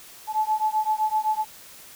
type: beating tone pair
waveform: sine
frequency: 860 / 867.8 Hz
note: A5 / A5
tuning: -40 / -24 cents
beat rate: 7.8 Hz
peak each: -24 dBFS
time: 0.27-1.45 s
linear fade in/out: 50 ms
effects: white hiss -46 dBFS RMS until 1.95 s